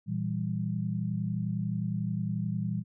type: chord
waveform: sine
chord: E diminished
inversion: second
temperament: equal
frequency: 116.54 / 164.81 / 196 Hz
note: Bb2 / E3 / G3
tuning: 0 / 0 / 0 cents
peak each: -33 dBFS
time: 0.06-2.84 s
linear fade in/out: 50 ms
effects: none